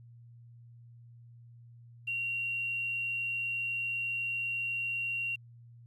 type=tone with quantisation; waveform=sine; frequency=2754 Hz; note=F7; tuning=25 cents flat; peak=-31 dBFS; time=2.07-5.36 s; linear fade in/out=10 ms; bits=10; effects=added 118 Hz sine -51 dBFS peak until 5.86 s + resampled to 32000 Hz